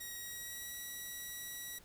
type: tone with pitch glide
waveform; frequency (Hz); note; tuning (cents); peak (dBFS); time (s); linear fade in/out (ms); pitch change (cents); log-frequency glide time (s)
5% pulse; 1897 to 1933.5; A#6 to B6; +30 to -37; -33; 0-1.79; 10; +33; 0.14-0.75
effects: pink hiss -62 dBFS RMS until 1.84 s

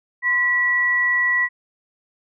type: tone pair together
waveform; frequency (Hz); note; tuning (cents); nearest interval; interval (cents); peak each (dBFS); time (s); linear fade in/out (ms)
sine; 1034.6 / 1943; C6 / B6; -20 / -29; major seventh; 1091; -28 / -16; 0.22-1.49; 50
effects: none

